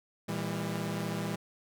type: chord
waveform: sawtooth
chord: E diminished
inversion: second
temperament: equal with one note detuned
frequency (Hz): 116.54 / 164.81 / 200.5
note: Bb2 / E3 / G3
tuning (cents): 0 / 0 / +39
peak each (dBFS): -35 / -32 / -32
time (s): 0.28-1.36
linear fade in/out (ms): 10
effects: none